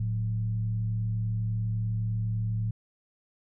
sine tone with frequency modulation, 110 Hz, A2, in tune, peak -26 dBFS, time 0-2.71 s, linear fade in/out 5 ms, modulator 71.8 Hz, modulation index 0.42, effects none

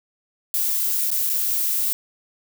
violet noise with dropouts, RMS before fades -22 dBFS, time 0.54-1.93 s, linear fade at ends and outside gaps 0 ms, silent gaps 1.104-1.115 / 1.293-1.299 s, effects none

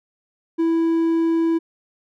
triangle tone, 329.6 Hz, E4, in tune, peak -14 dBFS, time 0.58-1.59 s, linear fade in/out 20 ms, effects none

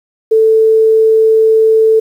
sine tone, 442.1 Hz, A4, 8 cents sharp, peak -5 dBFS, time 0.31-2 s, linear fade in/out 10 ms, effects 7-bit

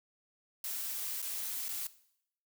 blue noise with dropouts, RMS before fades -38 dBFS, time 0.64-1.87 s, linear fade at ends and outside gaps 2 ms, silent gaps 1.219-1.225 / 1.684-1.689 s, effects noise-tail reverb RT60 0.7 s tail -17 dB re dry

